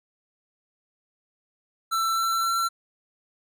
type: tone with pitch steps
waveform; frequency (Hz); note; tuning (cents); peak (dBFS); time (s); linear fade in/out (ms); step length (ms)
square; 1336 / 1344.5 / 1353.1; E6 / E6 / E6; +23 / +34 / +45; -23; 1.91-2.69; 20; 260
effects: none